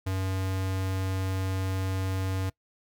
square tone, 94.8 Hz, F#2, 43 cents sharp, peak -28 dBFS, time 0.06-2.5 s, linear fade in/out 10 ms, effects noise-tail reverb RT60 0.1 s tail -22 dB re dry

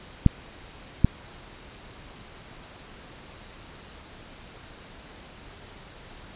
clicks, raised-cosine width 5 ms, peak -3 dBFS, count 2, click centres 0.263 / 1.046 s, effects pink hiss -46 dBFS RMS until 6.35 s + resampled to 8000 Hz

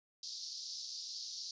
pink band-pass noise, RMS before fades -45 dBFS, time 0.23-1.51 s, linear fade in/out 2 ms, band 4300 to 5700 Hz, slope 48 dB/octave, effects resampled to 16000 Hz

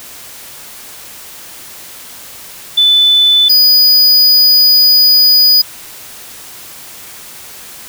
sine / square tone pair in turn, 3500 / 4950 Hz, A7 / D#8, -10 / -10 cents, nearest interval tritone, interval 600 cents, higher second, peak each -5 dBFS, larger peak neither, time 2.77-3.49 / 3.49-5.62 s, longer second, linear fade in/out 10 ms, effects white hiss -32 dBFS RMS until 7.88 s

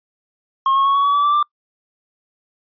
triangle tone with pitch steps, 1077 / 1091.4 / 1106 / 1120.8 / 1135.8 / 1151 / 1166.4 / 1182 Hz, C6 / C#6 / C#6 / C#6 / C#6 / D6 / D6 / D6, +50 / -27 / -4 / +19 / +42 / -35 / -12 / +11 cents, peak -11 dBFS, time 0.66-1.428 s, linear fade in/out 2 ms, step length 96 ms, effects noise-tail reverb RT60 0.1 s tail -26 dB re dry + resampled to 11025 Hz

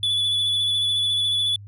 triangle tone with vibrato, 3438 Hz, A7, 41 cents flat, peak -18 dBFS, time 0.03-1.56 s, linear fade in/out 2 ms, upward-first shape sine, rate 14 Hz, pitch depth 20 cents each way, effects added 101 Hz sine -38 dBFS peak until 1.67 s

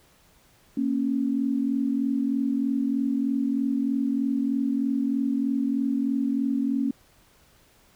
sine tone pair together, 233.1 / 276.3 Hz, A#3 / C#4, 0 / -6 cents, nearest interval minor third, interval 294 cents, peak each -26 / -24 dBFS, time 0.77-6.91 s, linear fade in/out 5 ms, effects pink hiss -59 dBFS RMS until 7.95 s

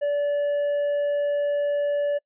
triangle tone, 578 Hz, D5, 28 cents flat, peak -19 dBFS, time 0.01-2.19 s, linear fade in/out 20 ms, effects noise-tail reverb RT60 0.1 s tail -26 dB re dry + resampled to 8000 Hz

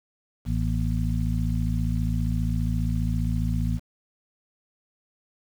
harmonic tone with a mistuned harmonic, 54.9 Hz, A1, 3 cents flat, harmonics 1 / 2 / 3 / 4, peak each -26 / -27 / -29 / -31 dBFS, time 0.45-3.8 s, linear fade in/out 50 ms, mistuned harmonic 4, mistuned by +130 cents, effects 8-bit

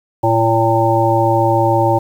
harmonic tone, 113.4 Hz, A#2, 47 cents flat, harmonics 1 / 3 / 5 / 7 / 8, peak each -17 / -17 / -17 / -17 / -17 dBFS, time 0.23-1.99 s, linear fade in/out 10 ms, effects 7-bit

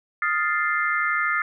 sine chord, F dominant seventh, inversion third, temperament equal, 1244.5 / 1396.9 / 1760 / 2093 Hz, Eb6 / F6 / A6 / C7, 0 / 0 / 0 / 0 cents, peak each -26 dBFS, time 0.22-1.42 s, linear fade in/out 2 ms, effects none

